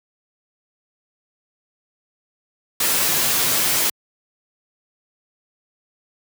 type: noise with comb filter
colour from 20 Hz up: white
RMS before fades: -19 dBFS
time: 2.8-3.9 s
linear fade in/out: 5 ms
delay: 10 ms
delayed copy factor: -0.5
effects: high-pass 80 Hz 12 dB/octave